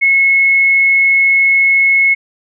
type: tone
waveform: sine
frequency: 2183 Hz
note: C#7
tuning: 27 cents flat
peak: -7 dBFS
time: 0.01-2.15 s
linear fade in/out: 20 ms
effects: none